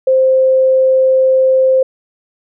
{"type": "tone", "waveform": "sine", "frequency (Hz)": 523.3, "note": "C5", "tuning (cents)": 0, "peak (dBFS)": -7, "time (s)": [0.07, 1.83], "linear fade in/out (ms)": 5, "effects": []}